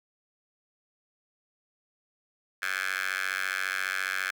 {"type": "tone with high-pass filter", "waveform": "10% pulse", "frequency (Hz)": 94.6, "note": "F#2", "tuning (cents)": 39, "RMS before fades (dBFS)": -31, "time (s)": [2.62, 4.31], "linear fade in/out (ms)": 5, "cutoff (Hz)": 1700, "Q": 5.8, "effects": []}